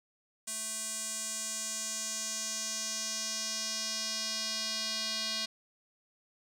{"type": "tone with band-pass filter sweep", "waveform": "square", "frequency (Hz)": 220, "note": "A3", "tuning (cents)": 0, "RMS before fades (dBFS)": -36, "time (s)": [0.47, 5.46], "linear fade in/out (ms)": 10, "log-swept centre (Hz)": [8300, 4500], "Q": 2.8, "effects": []}